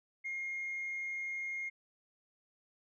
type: tone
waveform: sine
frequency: 2136 Hz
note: C7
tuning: 35 cents sharp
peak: -35 dBFS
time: 0.24-1.7 s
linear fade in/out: 20 ms
effects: tanh soft clip ceiling -33 dBFS